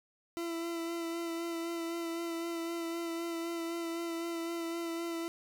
40% pulse tone with vibrato, 335.5 Hz, E4, 31 cents sharp, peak -34 dBFS, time 0.37-5.28 s, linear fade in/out 0 ms, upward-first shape sine, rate 3.9 Hz, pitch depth 20 cents each way, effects none

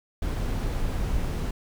brown noise, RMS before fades -27 dBFS, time 0.22-1.51 s, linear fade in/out 5 ms, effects none

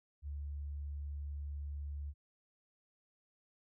sine tone, 72.1 Hz, D2, 31 cents flat, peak -39 dBFS, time 0.22-2.14 s, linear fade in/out 50 ms, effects none

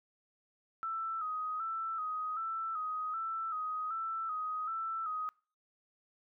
sine tone with vibrato, 1291 Hz, E6, 37 cents flat, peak -34 dBFS, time 0.83-5.29 s, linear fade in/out 0 ms, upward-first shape square, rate 1.3 Hz, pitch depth 49 cents each way, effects noise-tail reverb RT60 0.4 s tail -24 dB re dry

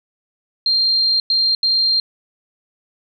sine tone bursts at uneven times, 4186 Hz, C8, in tune, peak -13 dBFS, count 3, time 0.66-1.2 / 1.3-1.55 / 1.63-2 s, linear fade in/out 2 ms, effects none

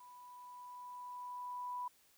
sine tone with level ramp, 987.8 Hz, B5, in tune, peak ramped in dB -54 to -38 dBFS, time 0-1.88 s, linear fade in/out 5 ms, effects white hiss -69 dBFS RMS until 2.17 s

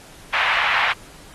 white band-pass noise, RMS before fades -20 dBFS, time 0.33-0.93 s, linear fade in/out 10 ms, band 810 to 2500 Hz, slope 24 dB/octave, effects pink hiss -45 dBFS RMS until 1.34 s + AAC 32 kbps

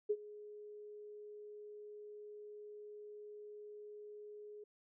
sine tone with ADSR envelope, 418.5 Hz, G#4, 13 cents sharp, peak -29 dBFS, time 0.09-4.64 s, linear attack 15 ms, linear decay 53 ms, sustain -20 dB, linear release 6 ms, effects none

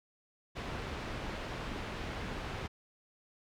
pink low-pass noise, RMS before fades -40 dBFS, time 0.55-2.68 s, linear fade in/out 20 ms, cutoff 3100 Hz, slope 12 dB/octave, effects none

